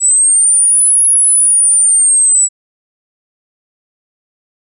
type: linear two-way sweep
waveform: sine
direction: up then down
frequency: 7810 to 10530 to 7810 Hz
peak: -6 dBFS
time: 0-2.49 s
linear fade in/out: 50 ms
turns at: 1.05 s
effects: none